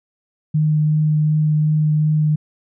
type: tone with vibrato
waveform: sine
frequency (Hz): 153.1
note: D#3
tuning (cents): -28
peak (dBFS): -13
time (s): 0.54-2.36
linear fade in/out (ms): 10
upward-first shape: triangle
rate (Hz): 2.7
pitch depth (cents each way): 11
effects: none